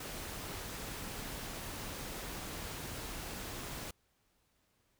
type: noise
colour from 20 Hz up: pink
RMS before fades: -43 dBFS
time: 0-3.91 s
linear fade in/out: 5 ms
effects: pink hiss -75 dBFS RMS until 4.99 s